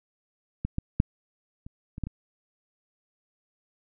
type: clicks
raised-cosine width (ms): 5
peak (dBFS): -16 / -15 / -7 / -29 / -25 / -16 / -23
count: 7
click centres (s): 0.65 / 0.784 / 1.001 / 1.665 / 1.981 / 2.037 / 2.07
effects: none